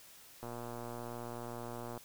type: click train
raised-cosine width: 1 ms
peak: -30 dBFS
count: 185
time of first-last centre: 0.43-1.976 s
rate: 119 Hz
effects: white hiss -57 dBFS RMS until 2.04 s